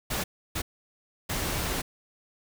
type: noise bursts at uneven times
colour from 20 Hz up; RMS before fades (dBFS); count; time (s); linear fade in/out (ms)
pink; -30; 3; 0.1-0.24 / 0.55-0.62 / 1.29-1.82; 10
effects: none